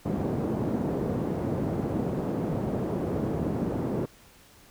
pink band-pass noise, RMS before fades -29 dBFS, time 0.05-4.06 s, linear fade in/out 10 ms, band 140 to 450 Hz, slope 12 dB/octave, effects pink hiss -55 dBFS RMS until 4.7 s

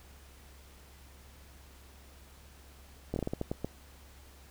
slowing click train, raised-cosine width 2 ms, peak -19 dBFS, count 9, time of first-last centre 3.14-3.646 s, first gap 22 ms, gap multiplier 1.29, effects added 68 Hz sine -54 dBFS peak until 4.5 s + pink hiss -58 dBFS RMS until 4.5 s

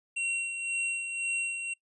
square tone with tremolo, 2738 Hz, F7, 35 cents flat, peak -28 dBFS, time 0.16-1.74 s, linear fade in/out 10 ms, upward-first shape sine, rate 1.9 Hz, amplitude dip 50%, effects noise-tail reverb RT60 0.1 s tail -22 dB re dry + resampled to 24000 Hz

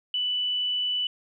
sine tone, 2977 Hz, F#7, 10 cents sharp, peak -24 dBFS, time 0.14-1.07 s, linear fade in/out 2 ms, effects none

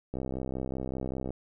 click train, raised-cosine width 2 ms, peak -21 dBFS, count 77, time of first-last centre 0.14-1.306 s, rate 65.2 Hz, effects none

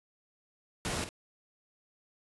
pink noise with echo, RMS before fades -34 dBFS, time 0.85-1.04 s, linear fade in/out 0 ms, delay 50 ms, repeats 1, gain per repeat -10 dB, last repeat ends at 1.09 s, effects resampled to 24000 Hz

